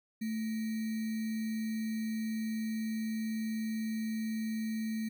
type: tone with sample-and-hold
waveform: sine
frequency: 220.5 Hz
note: A3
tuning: 4 cents sharp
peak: -32 dBFS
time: 0.21-5.09 s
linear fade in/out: 10 ms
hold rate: 2100 Hz
effects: none